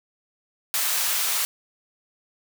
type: high-pass noise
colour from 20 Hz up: white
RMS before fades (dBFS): -24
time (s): 0.74-1.45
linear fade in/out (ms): 0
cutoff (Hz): 810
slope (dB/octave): 12
effects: none